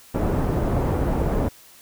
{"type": "low-pass noise", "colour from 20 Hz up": "pink", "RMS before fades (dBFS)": -22, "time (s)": [0.14, 1.49], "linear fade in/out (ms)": 10, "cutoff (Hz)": 710, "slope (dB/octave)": 12, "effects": ["white hiss -49 dBFS RMS until 1.81 s"]}